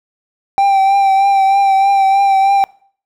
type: tone with vibrato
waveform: triangle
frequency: 784 Hz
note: G5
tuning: in tune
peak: -6 dBFS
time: 0.58-2.64 s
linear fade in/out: 0 ms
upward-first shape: triangle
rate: 3.2 Hz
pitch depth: 31 cents each way
effects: noise-tail reverb RT60 0.5 s tail -23 dB re dry